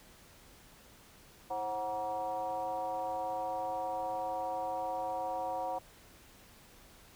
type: tone with frequency modulation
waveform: sine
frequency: 740 Hz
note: F#5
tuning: in tune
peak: -33 dBFS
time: 1.5-5.79 s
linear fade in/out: 10 ms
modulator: 207 Hz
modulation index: 1.1
effects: pink hiss -58 dBFS RMS until 7.15 s